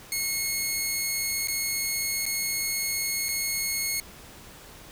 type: tone with dropouts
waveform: 10% pulse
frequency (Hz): 2175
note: C#7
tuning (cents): -33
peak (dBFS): -17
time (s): 0.12-4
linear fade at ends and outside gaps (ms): 1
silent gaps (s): 1.473-1.483 / 2.255-2.263 / 3.285-3.289
effects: pink hiss -47 dBFS RMS until 4.91 s